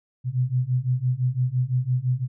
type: beating tone pair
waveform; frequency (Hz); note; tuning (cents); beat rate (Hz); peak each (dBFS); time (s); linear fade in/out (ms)
sine; 123.47 / 129.37; B2 / C3; 0 / -19; 5.9; -24 / -23; 0.24-2.28; 50
effects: none